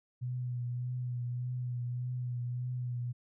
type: tone with vibrato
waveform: sine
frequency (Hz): 123.47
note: B2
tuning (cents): 0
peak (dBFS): -33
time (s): 0.21-3.13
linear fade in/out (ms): 20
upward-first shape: triangle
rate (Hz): 1.7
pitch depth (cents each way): 32
effects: none